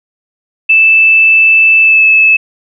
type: tone with pitch glide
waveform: sine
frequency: 2637 to 2607 Hz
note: E7 to E7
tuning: 0 to -20 cents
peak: -3 dBFS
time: 0.69-2.37 s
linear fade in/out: 10 ms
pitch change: -20 cents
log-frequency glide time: 1.81-2.05 s
effects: none